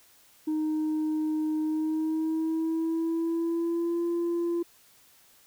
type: tone with pitch glide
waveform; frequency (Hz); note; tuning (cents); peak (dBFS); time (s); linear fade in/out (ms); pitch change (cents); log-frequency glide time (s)
sine; 310 to 342; D#4 to F4; -6 to -36; -23; 0.47-4.63; 10; +170; 1.61-4.05
effects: tanh soft clip ceiling -24 dBFS + white hiss -59 dBFS RMS until 5.46 s